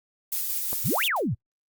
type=noise with tremolo; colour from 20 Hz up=violet; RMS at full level=-27 dBFS; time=0.32-1.08 s; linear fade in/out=2 ms; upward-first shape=square; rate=5.6 Hz; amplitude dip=25%
type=click; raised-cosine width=1 ms; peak=-20 dBFS; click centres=0.73 s
type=exponential two-way sweep; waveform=sine; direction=up then down; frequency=87.2 to 3751 to 87.2 Hz; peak=-23 dBFS; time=0.84-1.35 s; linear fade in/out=20 ms; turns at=1.05 s
type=noise with exponential decay; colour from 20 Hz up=blue; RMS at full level=-36 dBFS; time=1.16-1.28 s; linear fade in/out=5 ms; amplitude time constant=25 ms
effects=noise-tail reverb RT60 0.1 s tail -25 dB re dry + Opus 48 kbps